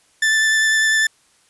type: tone with vibrato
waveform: 40% pulse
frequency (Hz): 1760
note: A6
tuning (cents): 0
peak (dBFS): -13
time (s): 0.22-1.07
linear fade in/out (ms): 5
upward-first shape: triangle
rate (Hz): 10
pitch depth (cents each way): 15
effects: white hiss -57 dBFS RMS until 1.49 s + resampled to 24000 Hz